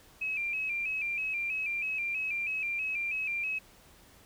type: tone with vibrato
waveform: sine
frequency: 2469 Hz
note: D#7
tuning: 14 cents flat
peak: -30 dBFS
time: 0.21-3.59 s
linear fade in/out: 10 ms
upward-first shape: square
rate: 3.1 Hz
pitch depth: 65 cents each way
effects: pink hiss -58 dBFS RMS until 4.25 s